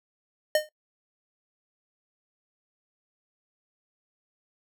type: tone with exponential decay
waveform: square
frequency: 611 Hz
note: D#5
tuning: 32 cents flat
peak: -17 dBFS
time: 0.55-0.69 s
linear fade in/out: 2 ms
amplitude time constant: 30 ms
effects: noise-tail reverb RT60 0.1 s tail -18 dB re dry